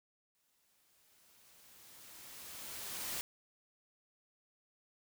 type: noise with exponential growth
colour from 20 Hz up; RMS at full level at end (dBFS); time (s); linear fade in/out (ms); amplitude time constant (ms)
white; -39; 0.35-3.21; 0; 620
effects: none